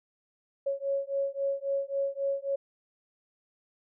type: beating tone pair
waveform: sine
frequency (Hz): 551 / 554.7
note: C#5 / C#5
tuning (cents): -11 / +1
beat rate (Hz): 3.7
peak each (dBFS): -31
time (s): 0.66-2.56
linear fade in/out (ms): 10
effects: none

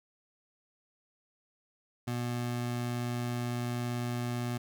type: tone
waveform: 25% pulse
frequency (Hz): 121.2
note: B2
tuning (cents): -32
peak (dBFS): -28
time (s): 2.07-4.58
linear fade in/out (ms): 10
effects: none

